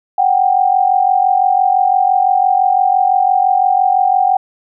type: tone pair together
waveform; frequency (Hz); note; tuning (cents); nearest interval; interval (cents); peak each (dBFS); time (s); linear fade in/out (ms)
sine; 741 / 786.9; F#5 / G5; +2 / +6; minor second; 104; -12; 0.18-4.37; 5
effects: none